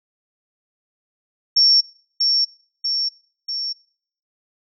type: tone with echo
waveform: sine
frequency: 5470 Hz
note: F8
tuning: 37 cents flat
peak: -11 dBFS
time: 1.56-1.81 s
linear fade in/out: 10 ms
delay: 640 ms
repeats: 3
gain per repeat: -4 dB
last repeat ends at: 3.73 s
effects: noise-tail reverb RT60 0.6 s tail -22 dB re dry